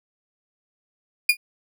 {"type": "tone with exponential decay", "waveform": "35% pulse", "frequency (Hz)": 2428, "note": "D#7", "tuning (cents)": -43, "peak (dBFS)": -8, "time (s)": [1.29, 1.37], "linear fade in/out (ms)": 5, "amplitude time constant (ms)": 17, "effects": []}